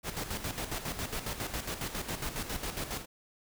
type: noise with tremolo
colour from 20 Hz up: pink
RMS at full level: -35 dBFS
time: 0.03-3.06 s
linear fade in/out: 50 ms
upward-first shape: square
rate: 7.3 Hz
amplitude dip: 60%
effects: none